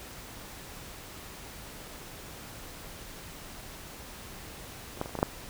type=clicks; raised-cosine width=1 ms; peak=-30 / -16 / -24 / -30 / -20 / -18 / -8 dBFS; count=7; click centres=4.974 / 5.014 / 5.059 / 5.094 / 5.153 / 5.189 / 5.229 s; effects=pink hiss -45 dBFS RMS until 5.49 s